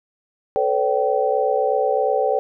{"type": "tone cluster", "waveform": "sine", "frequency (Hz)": [437.9, 506, 569, 772], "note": ["A4", "B4", "C#5", "G5"], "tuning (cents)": [-8, 42, 45, -27], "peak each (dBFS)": -22, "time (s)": [0.56, 2.39], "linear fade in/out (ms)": 0, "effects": []}